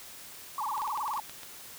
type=tone with vibrato; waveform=sine; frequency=988 Hz; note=B5; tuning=in tune; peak=-30 dBFS; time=0.58-1.2 s; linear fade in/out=2 ms; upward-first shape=sine; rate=19 Hz; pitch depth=290 cents each way
type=clicks; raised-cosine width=0.2 ms; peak=-26 dBFS; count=9; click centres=0.779 / 0.819 / 0.877 / 0.975 / 1.079 / 1.137 / 1.175 / 1.296 / 1.433 s
effects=white hiss -47 dBFS RMS until 1.78 s